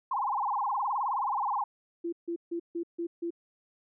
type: tone with vibrato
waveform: sine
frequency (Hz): 932.3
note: A#5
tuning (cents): 0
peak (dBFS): -27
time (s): 0.11-1.64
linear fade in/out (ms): 5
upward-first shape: sine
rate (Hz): 19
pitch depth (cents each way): 270
type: tone bursts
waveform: sine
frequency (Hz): 340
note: F4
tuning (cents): -46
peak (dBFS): -30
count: 6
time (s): 2.04-3.306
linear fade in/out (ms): 10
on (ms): 86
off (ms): 150
effects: none